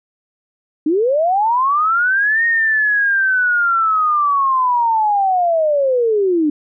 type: linear two-way sweep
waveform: sine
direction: up then down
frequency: 288.4 to 1864.7 to 288.4 Hz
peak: -12 dBFS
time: 0.86-6.5 s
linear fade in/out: 5 ms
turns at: 2.45 s
effects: none